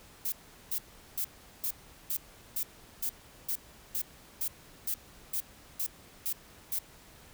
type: noise bursts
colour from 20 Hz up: violet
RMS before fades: -32 dBFS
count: 15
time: 0.25-6.79 s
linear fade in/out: 5 ms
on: 72 ms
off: 390 ms
effects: pink hiss -55 dBFS RMS until 7.33 s